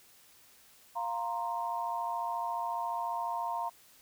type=chord; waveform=sine; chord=F suspended fourth; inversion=none; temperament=equal; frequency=698.5 / 932.3 / 1046.5 Hz; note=F5 / Bb5 / C6; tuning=0 / 0 / 0 cents; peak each=-37 / -34 / -39 dBFS; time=0.95-3.7 s; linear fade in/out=20 ms; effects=white hiss -60 dBFS RMS until 4.01 s